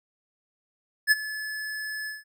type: tone with ADSR envelope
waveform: square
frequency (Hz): 1722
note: A6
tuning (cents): -38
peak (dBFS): -15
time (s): 1.07-2.24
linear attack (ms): 44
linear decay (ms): 27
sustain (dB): -17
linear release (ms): 170
effects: none